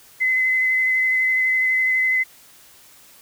sine tone with vibrato, 2039 Hz, C7, 45 cents flat, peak -16 dBFS, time 0.2-2.24 s, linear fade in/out 20 ms, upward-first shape sine, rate 12 Hz, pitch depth 14 cents each way, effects white hiss -49 dBFS RMS until 3.21 s

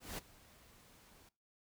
pink noise with ADSR envelope, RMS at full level -42 dBFS, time 0-1.29 s, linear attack 180 ms, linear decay 16 ms, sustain -21 dB, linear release 4 ms, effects noise-tail reverb RT60 0.3 s tail -21 dB re dry

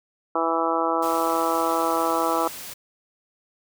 harmonic tone, 164.81 Hz, E3, in tune, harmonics 2 / 3 / 4 / 5 / 6 / 7 / 8, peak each -28 / -28 / -28 / -28 / -28 / -28 / -28 dBFS, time 0.35-2.48 s, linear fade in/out 5 ms
white noise, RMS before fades -37 dBFS, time 1.02-2.74 s, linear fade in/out 10 ms
effects none

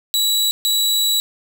sawtooth tone bursts at uneven times, 3913 Hz, B7, 17 cents flat, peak -12 dBFS, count 2, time 0.14-0.51 / 0.65-1.2 s, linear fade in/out 0 ms, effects none

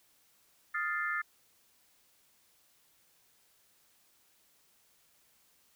sine chord, F dominant seventh, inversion third, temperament equal, 1244.5 / 1396.9 / 1760 / 2093 Hz, Eb6 / F6 / A6 / C7, 0 / 0 / 0 / 0 cents, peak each -38 / -37 / -34 / -40 dBFS, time 0.74-1.22 s, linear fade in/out 10 ms, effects white hiss -68 dBFS RMS until 5.75 s

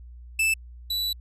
45% pulse tone pair in turn, 2637 / 3951 Hz, E7 / B7, 0 / 0 cents, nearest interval perfect fifth, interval 700 cents, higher second, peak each -20 / -25 dBFS, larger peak first, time 0.39-0.54 / 0.9-1.13 s, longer second, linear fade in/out 5 ms, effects added 60 Hz sine -41 dBFS peak until 1.2 s + resampled to 32000 Hz

